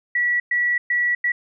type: tone bursts at uneven times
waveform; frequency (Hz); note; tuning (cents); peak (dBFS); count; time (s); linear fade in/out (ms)
sine; 1941; B6; -31; -17; 4; 0.15-0.4 / 0.51-0.78 / 0.9-1.15 / 1.24-1.32; 5
effects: none